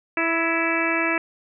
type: harmonic tone with a mistuned harmonic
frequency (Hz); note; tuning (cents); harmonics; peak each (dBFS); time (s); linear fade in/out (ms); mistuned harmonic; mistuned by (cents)
329.6; E4; 0; 1 / 2 / 3 / 4 / 5 / 6 / 7 / 8; -26 / -29 / -31 / -29 / -28 / -29 / -26 / -29; 0.17-1.18; 2; 5; +28
effects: none